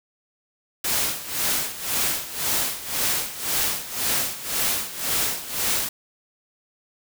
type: noise with tremolo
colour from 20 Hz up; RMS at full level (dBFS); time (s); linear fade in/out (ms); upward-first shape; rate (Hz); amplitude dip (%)
white; -22; 0.84-5.89; 5; sine; 1.9; 80
effects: none